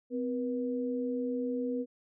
sine tone pair together, 255.8 / 482.8 Hz, C4 / B4, -39 / -39 cents, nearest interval major seventh, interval 1100 cents, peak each -32 / -34 dBFS, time 0.1-1.86 s, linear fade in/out 50 ms, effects none

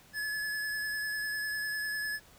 square tone with vibrato, 1711 Hz, A6, 49 cents flat, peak -33 dBFS, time 0.13-2.2 s, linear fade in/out 50 ms, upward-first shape sine, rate 10 Hz, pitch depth 18 cents each way, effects pink hiss -58 dBFS RMS until 2.38 s

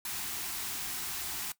white band-stop noise, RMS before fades -37 dBFS, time 0.05-1.52 s, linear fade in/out 2 ms, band 420 to 680 Hz, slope 96 dB/octave, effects noise-tail reverb RT60 0.1 s tail -17 dB re dry

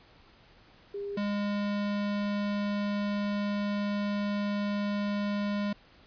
sine / square tone pair in turn, 402.7 / 204.4 Hz, G4 / G#3, +47 / -27 cents, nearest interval octave, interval 1174 cents, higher first, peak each -33 / -29 dBFS, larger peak second, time 0.94-1.17 / 1.17-5.73 s, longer second, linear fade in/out 5 ms, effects pink hiss -58 dBFS RMS until 6.06 s + resampled to 11025 Hz

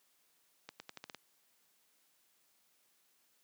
accelerating click train, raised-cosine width 0.2 ms, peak -28 dBFS, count 7, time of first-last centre 0.69-1.147 s, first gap 110 ms, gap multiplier 0.85, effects white hiss -73 dBFS RMS until 3.43 s + high-pass 150 Hz 12 dB/octave

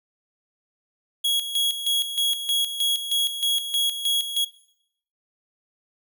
45% pulse tone with tremolo, 3322 Hz, G#7, in tune, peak -19 dBFS, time 1.24-4.45 s, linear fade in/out 10 ms, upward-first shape square, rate 3.2 Hz, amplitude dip 65%, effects noise-tail reverb RT60 0.7 s tail -17 dB re dry

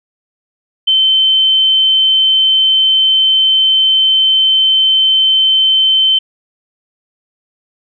sine tone, 3084 Hz, G7, 29 cents flat, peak -7 dBFS, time 0.87-6.19 s, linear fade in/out 10 ms, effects none

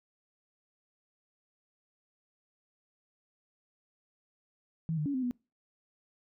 sine tone with pitch steps, 162.1 / 151.1 / 282.7 / 258.4 / 245.8 Hz, E3 / D3 / C#4 / C4 / B3, -29 / +50 / +34 / -21 / -8 cents, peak -29 dBFS, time 4.89-5.31 s, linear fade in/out 0 ms, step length 84 ms, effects noise-tail reverb RT60 0.3 s tail -25 dB re dry

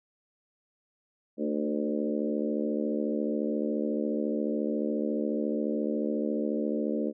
harmonic tone with a mistuned harmonic, 74.2 Hz, D2, 18 cents sharp, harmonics 3 / 4 / 5 / 6 / 7 / 8, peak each -31 / -32 / -36 / -36 / -35 / -39 dBFS, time 1.37-7.13 s, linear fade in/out 50 ms, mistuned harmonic 5, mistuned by -23 cents, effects none

